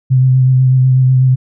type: tone with vibrato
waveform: sine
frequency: 129.5 Hz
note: C3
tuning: 17 cents flat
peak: -6 dBFS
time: 0.1-1.36 s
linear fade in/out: 20 ms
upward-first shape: sine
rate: 8.1 Hz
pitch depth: 21 cents each way
effects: none